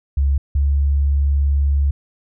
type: tone pair in turn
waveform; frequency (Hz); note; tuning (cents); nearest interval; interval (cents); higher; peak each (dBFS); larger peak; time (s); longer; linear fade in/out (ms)
sine; 69.3 / 70.47; C#2 / C#2; 0 / +29; unison; 29; second; -13; neither; 0.17-0.38 / 0.55-1.91; second; 5
effects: none